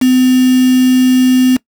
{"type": "tone with quantisation", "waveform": "sine", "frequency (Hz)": 255.2, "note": "C4", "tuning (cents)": -43, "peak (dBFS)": -6, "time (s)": [0.01, 1.57], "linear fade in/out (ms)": 10, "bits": 3, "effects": ["noise-tail reverb RT60 0.1 s tail -22 dB re dry"]}